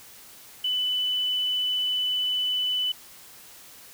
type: tone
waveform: sine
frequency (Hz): 2995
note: F#7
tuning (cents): +20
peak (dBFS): -23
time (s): 0.64-2.92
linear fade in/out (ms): 5
effects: white hiss -48 dBFS RMS until 3.93 s